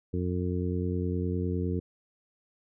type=harmonic tone; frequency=89.8 Hz; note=F2; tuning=49 cents sharp; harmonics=1 / 2 / 3 / 4 / 5; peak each=-30 / -33 / -35 / -36 / -37 dBFS; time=0.13-1.8 s; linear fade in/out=10 ms; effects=none